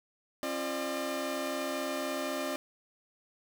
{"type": "tone cluster", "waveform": "sawtooth", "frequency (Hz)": [269.1, 344.9, 602], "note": ["C4", "F4", "D5"], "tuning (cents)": [49, -22, 43], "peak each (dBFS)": [-33, -36, -31], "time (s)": [0.43, 2.56], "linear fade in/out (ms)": 0, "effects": []}